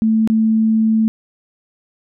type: tone with dropouts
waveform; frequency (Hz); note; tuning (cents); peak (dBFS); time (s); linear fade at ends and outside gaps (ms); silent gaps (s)
sine; 220.9; A3; +7; -11; 0.02-1.08; 0; 0.275-0.3
effects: none